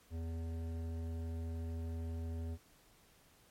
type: tone with hard clipping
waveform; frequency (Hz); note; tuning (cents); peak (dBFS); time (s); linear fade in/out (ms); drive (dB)
sine; 82.4; E2; 0; -40; 0.1-2.58; 50; 13
effects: pink hiss -66 dBFS RMS until 3.5 s + MP3 64 kbps

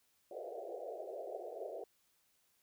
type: band-pass noise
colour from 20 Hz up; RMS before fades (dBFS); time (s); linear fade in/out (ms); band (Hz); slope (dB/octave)
white; -45; 0.31-1.84; 2; 360 to 720; 96
effects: white hiss -75 dBFS RMS until 2.62 s

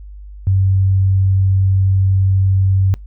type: tone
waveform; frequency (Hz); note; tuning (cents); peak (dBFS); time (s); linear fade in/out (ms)
sine; 95.8; G2; -39; -10; 0.47-2.94; 0
effects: noise-tail reverb RT60 0.2 s tail -26 dB re dry + added 50 Hz sine -31 dBFS peak until 3.06 s

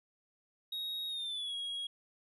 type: tone with pitch glide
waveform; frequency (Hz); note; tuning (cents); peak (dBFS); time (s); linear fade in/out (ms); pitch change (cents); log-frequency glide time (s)
triangle; 3771 to 3302; A#7 to G#7; +19 to -11; -35; 0.72-1.87; 5; -230; 1.08-1.55
effects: resampled to 32000 Hz

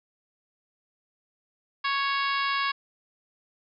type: harmonic tone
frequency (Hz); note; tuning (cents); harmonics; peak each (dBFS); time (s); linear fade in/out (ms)
554.4; C#5; 0; 2 / 3 / 4 / 5 / 6 / 7 / 8 / 9; -27 / -31 / -33 / -35 / -37 / -38 / -39 / -40; 1.84-2.72; 10
effects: none

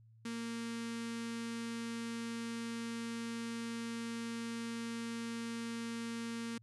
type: tone with notch filter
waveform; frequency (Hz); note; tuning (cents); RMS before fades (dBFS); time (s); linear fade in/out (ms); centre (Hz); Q
sawtooth; 231.4; A#3; -13; -41; 0.25-6.58; 5; 670; 0.78
effects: added 112 Hz sine -59 dBFS peak until 6.62 s + resampled to 24000 Hz

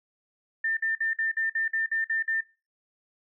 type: tone bursts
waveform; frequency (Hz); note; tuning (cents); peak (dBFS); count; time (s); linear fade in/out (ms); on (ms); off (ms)
sine; 1796; A6; +35; -24; 10; 0.64-2.408; 5; 130; 52
effects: noise-tail reverb RT60 0.3 s tail -21 dB re dry

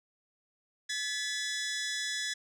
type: tone pair together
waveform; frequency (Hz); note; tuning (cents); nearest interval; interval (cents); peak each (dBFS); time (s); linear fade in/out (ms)
15% pulse; 1712.6 / 1975.5; A6 / B6; -47 / 0; major second; 247; -27 / -31; 0.89-2.34; 10
effects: low-pass 9000 Hz 12 dB/octave

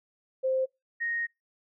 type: tone pair in turn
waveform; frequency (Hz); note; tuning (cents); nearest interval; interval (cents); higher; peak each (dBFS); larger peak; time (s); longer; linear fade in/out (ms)
sine; 523.3 / 1864.8; C5 / A#6; 0 / 0; octave + minor seventh; 2200; second; -24 / -28; first; 0.43-0.66 / 1-1.27; second; 20
effects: noise-tail reverb RT60 0.2 s tail -24 dB re dry

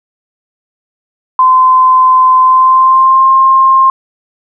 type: tone with pitch glide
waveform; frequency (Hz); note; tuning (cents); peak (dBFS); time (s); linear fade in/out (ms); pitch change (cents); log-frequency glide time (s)
sine; 1030 to 1060.8; C6 to C6; -28 to +23; -3; 1.39-3.9; 2; +51; 2.41-3.3
effects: none

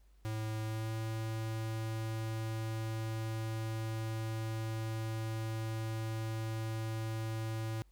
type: tone with pitch glide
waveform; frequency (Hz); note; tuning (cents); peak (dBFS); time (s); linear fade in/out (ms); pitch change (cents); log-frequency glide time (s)
square; 109.4 to 111.18; A2 to A2; -9 to +18; -36; 0.25-7.82; 0; +27; 0.63-0.93
effects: added 50 Hz sine -60 dBFS peak until 7.91 s + pink hiss -75 dBFS RMS until 7.91 s

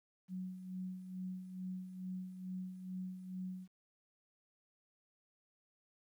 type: tone with tremolo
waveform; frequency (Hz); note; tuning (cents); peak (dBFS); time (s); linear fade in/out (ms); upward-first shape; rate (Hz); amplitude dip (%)
sine; 185; F#3; 0; -39; 0.28-3.68; 50; sine; 2.3; 60
effects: 12-bit

